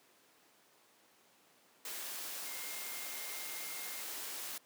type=tone in noise; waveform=sine; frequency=2118 Hz; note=C7; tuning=21 cents sharp; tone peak=-51 dBFS; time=2.46-4.01 s; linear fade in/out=2 ms; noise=white; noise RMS=-43 dBFS; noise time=1.85-4.58 s; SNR=-11 dB; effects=pink hiss -66 dBFS RMS until 4.65 s + high-pass 300 Hz 12 dB/octave